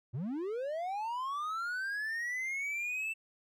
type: linear sweep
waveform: triangle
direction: up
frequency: 103.9 to 2670 Hz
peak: -32 dBFS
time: 0.13-3.14 s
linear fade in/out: 20 ms
effects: none